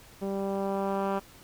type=tone with low-pass filter sweep; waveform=10% pulse; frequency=196 Hz; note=G3; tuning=in tune; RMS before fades=-30 dBFS; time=0.21-1.2 s; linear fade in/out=20 ms; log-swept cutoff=440 to 1500 Hz; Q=0.87; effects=pink hiss -53 dBFS RMS until 1.43 s